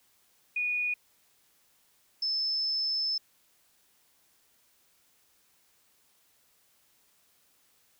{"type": "tone pair in turn", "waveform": "sine", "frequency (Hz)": [2460, 5253], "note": ["D#7", "E8"], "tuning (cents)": [-20, -7], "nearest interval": "octave + minor second", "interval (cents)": 1313, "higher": "second", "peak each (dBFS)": -27, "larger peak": "neither", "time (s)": [[0.56, 0.94], [2.22, 3.18]], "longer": "second", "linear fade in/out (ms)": 5, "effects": ["white hiss -67 dBFS RMS until 7.99 s"]}